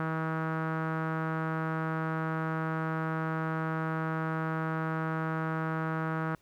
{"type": "tone with low-pass filter", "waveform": "sawtooth", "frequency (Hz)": 160, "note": "D#3", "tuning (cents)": 49, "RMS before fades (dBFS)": -32, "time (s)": [0, 6.35], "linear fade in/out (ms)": 0, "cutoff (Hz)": 1400, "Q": 3.5, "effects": ["pink hiss -67 dBFS RMS until 6.41 s"]}